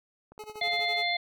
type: click train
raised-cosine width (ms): 1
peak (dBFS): -36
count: 9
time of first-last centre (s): 0.32-0.793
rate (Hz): 16.9
type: tone with tremolo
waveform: 25% pulse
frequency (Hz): 426.4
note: G#4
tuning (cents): +46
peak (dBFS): -34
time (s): 0.39-1.03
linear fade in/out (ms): 2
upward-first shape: sine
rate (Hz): 12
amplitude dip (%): 85
type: harmonic tone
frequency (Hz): 698.5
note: F5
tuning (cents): 0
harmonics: 1 / 3 / 5 / 6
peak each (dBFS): -31 / -29 / -33 / -34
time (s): 0.61-1.17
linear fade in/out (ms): 5
effects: none